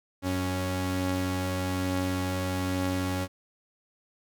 sawtooth tone pair together, 92.02 / 277.2 Hz, F#2 / C#4, -9 / 0 cents, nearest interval octave + perfect fifth, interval 1909 cents, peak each -26 dBFS, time 0.22-3.28 s, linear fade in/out 50 ms, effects none

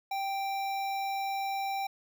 square tone with notch filter, 784 Hz, G5, in tune, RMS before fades -33 dBFS, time 0.11-1.87 s, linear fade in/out 5 ms, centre 8700 Hz, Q 1.1, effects none

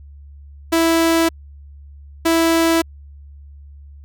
sawtooth tone pair in turn, 329.6 / 329.6 Hz, E4 / E4, 0 / 0 cents, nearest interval unison, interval 0 cents, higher neither, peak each -9 dBFS, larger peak neither, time 0.72-1.29 / 2.25-2.82 s, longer neither, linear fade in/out 10 ms, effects added 71 Hz sine -37 dBFS peak until 4.04 s

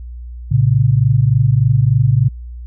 sine tone pair together, 112.74 / 136.1 Hz, A2 / C#3, +43 / -31 cents, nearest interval minor third, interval 326 cents, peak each -12 dBFS, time 0.51-2.29 s, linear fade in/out 10 ms, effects added 60 Hz sine -27 dBFS peak until 2.66 s

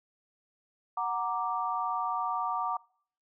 sine chord, Gb augmented, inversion none, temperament equal, 740 / 932.3 / 1174.7 Hz, Gb5 / Bb5 / D6, 0 / 0 / 0 cents, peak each -34 / -33 / -32 dBFS, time 0.97-2.77 s, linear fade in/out 5 ms, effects noise-tail reverb RT60 0.6 s tail -25 dB re dry

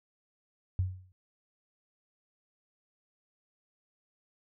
sine tone with exponential decay, 92.5 Hz, F#2, in tune, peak -23 dBFS, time 0.79-1.12 s, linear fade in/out 0 ms, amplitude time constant 71 ms, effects none

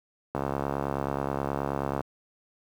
click train, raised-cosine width 1 ms, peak -14 dBFS, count 116, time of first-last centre 0.35-2.007 s, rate 69.4 Hz, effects high-pass 80 Hz 12 dB/octave + 8-bit

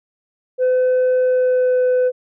sine tone with pitch glide, 508 to 503.6 Hz, B4 to B4, +49 to +34 cents, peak -10 dBFS, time 0.58-2.12 s, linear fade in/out 50 ms, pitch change -15 cents, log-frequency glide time 1.21-1.83 s, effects tanh soft clip ceiling -12 dBFS

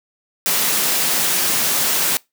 white high-pass noise, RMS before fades -18 dBFS, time 0.46-2.17 s, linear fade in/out 0 ms, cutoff 130 Hz, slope 96 dB/octave, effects noise-tail reverb RT60 0.2 s tail -24 dB re dry

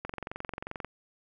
click train, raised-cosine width 0.5 ms, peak -21 dBFS, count 19, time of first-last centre 0.05-0.846 s, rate 22.6 Hz, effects none

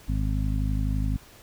harmonic tone, 51.91 Hz, G#1, in tune, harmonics 1 / 2 / 3 / 4 / 5, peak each -25 / -29 / -33 / -36 / -34 dBFS, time 0.08-1.17 s, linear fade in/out 10 ms, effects pink hiss -51 dBFS RMS until 1.42 s

